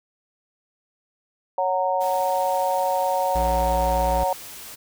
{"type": "chord", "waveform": "sine", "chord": "F# major", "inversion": "second", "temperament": "just", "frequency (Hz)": [555, 740, 925], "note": ["C#5", "F#5", "A#5"], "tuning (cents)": [2, 0, -14], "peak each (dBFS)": -24, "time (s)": [1.58, 4.33], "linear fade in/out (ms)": 2}
{"type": "noise", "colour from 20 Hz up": "white", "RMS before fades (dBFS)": -39, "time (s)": [2, 4.76], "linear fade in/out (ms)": 20}
{"type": "tone", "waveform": "square", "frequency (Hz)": 59, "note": "A#1", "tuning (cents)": 22, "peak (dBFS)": -25, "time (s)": [3.35, 4.24], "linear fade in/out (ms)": 5}
{"effects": []}